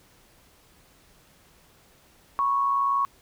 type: tone pair together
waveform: sine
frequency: 985 / 1105.6 Hz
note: B5 / C#6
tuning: -5 / -5 cents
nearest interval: major second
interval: 200 cents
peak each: -31 / -21 dBFS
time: 2.39-3.05 s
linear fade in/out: 0 ms
effects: pink hiss -58 dBFS RMS until 3.21 s